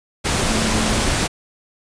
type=tone in noise; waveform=sine; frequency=220 Hz; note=A3; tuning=in tune; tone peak=-22 dBFS; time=0.49-1.02 s; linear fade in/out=20 ms; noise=pink; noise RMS=-19 dBFS; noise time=0.24-1.28 s; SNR=-6 dB; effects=resampled to 22050 Hz